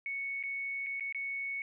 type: tone with dropouts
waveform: sine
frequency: 2217 Hz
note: C#7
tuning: in tune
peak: -34 dBFS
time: 0.06-1.62 s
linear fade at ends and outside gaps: 1 ms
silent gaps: 0.428-0.436 / 0.863-0.867 / 0.998-1.007 / 1.125-1.147 s
effects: none